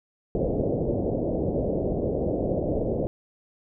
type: low-pass noise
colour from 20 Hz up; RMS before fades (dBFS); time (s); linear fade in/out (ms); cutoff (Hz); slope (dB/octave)
white; -26; 0.35-3.07; 0; 610; 48
effects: none